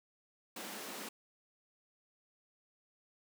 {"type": "high-pass noise", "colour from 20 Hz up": "pink", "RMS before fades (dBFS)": -45, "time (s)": [0.56, 1.09], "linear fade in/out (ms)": 5, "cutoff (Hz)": 190, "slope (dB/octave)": 48, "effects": []}